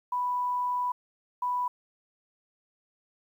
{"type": "tone bursts at uneven times", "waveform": "sine", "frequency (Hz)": 987.8, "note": "B5", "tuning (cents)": 0, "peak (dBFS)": -26, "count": 2, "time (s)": [[0.12, 0.92], [1.42, 1.68]], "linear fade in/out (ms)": 5, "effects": ["10-bit"]}